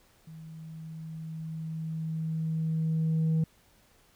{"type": "tone with level ramp", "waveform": "sine", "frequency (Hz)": 160, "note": "D#3", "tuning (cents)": 49, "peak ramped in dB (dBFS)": [-43, -20], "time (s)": [0.27, 3.44], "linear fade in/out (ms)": 5, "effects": ["tanh soft clip ceiling -22 dBFS", "pink hiss -63 dBFS RMS until 4.15 s"]}